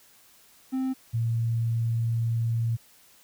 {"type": "tone pair in turn", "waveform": ["triangle", "sine"], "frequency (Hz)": [261.8, 115.21], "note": ["C4", "A#2"], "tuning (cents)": [1, -20], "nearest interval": "octave + major second", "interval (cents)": 1421, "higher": "first", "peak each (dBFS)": -23, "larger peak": "neither", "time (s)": [[0.72, 0.94], [1.13, 2.77]], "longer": "second", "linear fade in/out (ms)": 20, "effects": ["white hiss -57 dBFS RMS until 3.23 s"]}